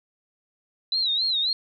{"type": "tone with vibrato", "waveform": "sine", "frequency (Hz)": 3951, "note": "B7", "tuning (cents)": 0, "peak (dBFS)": -21, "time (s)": [0.92, 1.53], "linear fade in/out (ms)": 2, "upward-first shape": "sine", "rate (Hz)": 3.7, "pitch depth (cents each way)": 130, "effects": []}